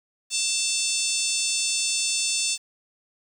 harmonic tone, 890 Hz, A5, 20 cents sharp, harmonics 3 / 4 / 5 / 6 / 7 / 8 / 9 / 10, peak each -31 / -31 / -31 / -31 / -31 / -31 / -31 / -31 dBFS, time 0.3-2.58 s, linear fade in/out 50 ms, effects 8-bit

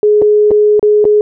sine tone with dropouts, 420 Hz, G#4, 19 cents sharp, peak -5 dBFS, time 0.03-1.21 s, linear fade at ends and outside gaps 1 ms, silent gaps 0.217-0.221 / 0.508-0.514 / 0.795-0.828 / 1.043-1.052 s, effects none

